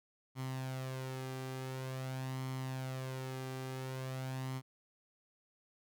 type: tone with flanger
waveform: sawtooth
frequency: 130.81 Hz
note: C3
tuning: in tune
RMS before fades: -41 dBFS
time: 0.35-4.62 s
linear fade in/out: 50 ms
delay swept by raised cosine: 0.94 to 2.54 ms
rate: 0.47 Hz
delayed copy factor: +0.5
effects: none